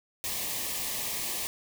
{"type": "band-stop noise", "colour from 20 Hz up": "white", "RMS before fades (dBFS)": -33, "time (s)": [0.24, 1.47], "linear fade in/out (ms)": 0, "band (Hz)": [1200, 1700], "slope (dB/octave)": 96, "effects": []}